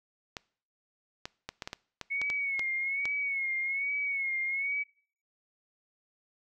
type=clicks; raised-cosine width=0.2 ms; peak=-19 dBFS; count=11; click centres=0.368 / 1.255 / 1.49 / 1.622 / 1.675 / 1.731 / 2.013 / 2.216 / 2.301 / 2.594 / 3.055 s
type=tone with vibrato; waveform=sine; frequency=2196 Hz; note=C#7; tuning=17 cents flat; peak=-29 dBFS; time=2.1-4.84 s; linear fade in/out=20 ms; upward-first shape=sine; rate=1.2 Hz; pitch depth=66 cents each way
effects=noise-tail reverb RT60 0.5 s tail -23 dB re dry